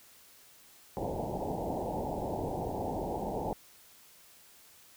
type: low-pass noise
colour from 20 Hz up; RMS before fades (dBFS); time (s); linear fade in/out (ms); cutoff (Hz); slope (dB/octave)
white; -35; 0.97-3.53; 0; 900; 96
effects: white hiss -58 dBFS RMS until 4.96 s